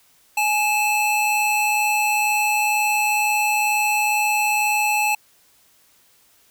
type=tone pair together; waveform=square; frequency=838.3 / 2637 Hz; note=G#5 / E7; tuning=+16 / 0 cents; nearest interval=octave + minor sixth; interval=1984 cents; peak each=-21 dBFS; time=0.37-5.15 s; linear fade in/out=5 ms; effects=white hiss -57 dBFS RMS until 6.5 s